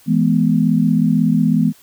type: chord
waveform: sine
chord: E major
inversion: none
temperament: equal with one note detuned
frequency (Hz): 164.81 / 210.6 / 246.9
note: E3 / G#3 / B3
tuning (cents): 0 / +24 / 0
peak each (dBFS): -16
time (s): 0.06-1.73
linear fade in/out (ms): 50
effects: white hiss -49 dBFS RMS until 1.82 s